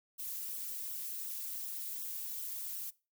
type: noise with flanger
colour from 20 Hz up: violet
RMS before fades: -41 dBFS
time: 0.18-2.91 s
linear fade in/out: 20 ms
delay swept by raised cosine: 0.42 to 5.42 ms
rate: 2.7 Hz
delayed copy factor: -0.75
effects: noise-tail reverb RT60 0.3 s tail -21 dB re dry